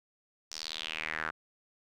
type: tone with band-pass filter sweep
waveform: sawtooth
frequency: 79 Hz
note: D#2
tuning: 27 cents sharp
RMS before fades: -38 dBFS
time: 0.51-1.31 s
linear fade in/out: 10 ms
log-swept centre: 5700 to 1400 Hz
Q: 4
effects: none